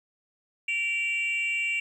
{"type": "tone pair together", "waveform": "sine", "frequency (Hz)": [2324, 2764], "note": ["D7", "F7"], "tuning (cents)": [-19, -19], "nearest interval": "minor third", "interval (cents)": 300, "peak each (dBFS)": [-26, -27], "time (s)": [0.68, 1.8], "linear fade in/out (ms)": 5, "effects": ["tanh soft clip ceiling -21 dBFS", "10-bit"]}